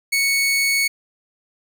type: tone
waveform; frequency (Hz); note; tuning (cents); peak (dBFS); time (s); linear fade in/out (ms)
sawtooth; 2217; C#7; 0; -13; 0.12-0.88; 10
effects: none